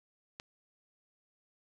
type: click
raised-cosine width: 0.2 ms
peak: -25 dBFS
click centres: 0.399 s
effects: none